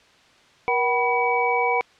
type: tone cluster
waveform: sine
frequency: 476.8 / 759 / 981 / 2276 Hz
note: A#4 / F#5 / B5 / C#7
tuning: +39 / +44 / -12 / +45 cents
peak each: -24 dBFS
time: 0.68-1.81 s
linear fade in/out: 0 ms
effects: white hiss -54 dBFS RMS until 1.99 s + low-pass 4000 Hz 12 dB/octave